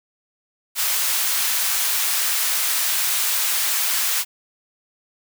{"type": "high-pass noise", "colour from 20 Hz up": "white", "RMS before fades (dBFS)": -21, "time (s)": [0.75, 4.25], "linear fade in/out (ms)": 50, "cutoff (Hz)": 1000, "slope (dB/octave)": 12, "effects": []}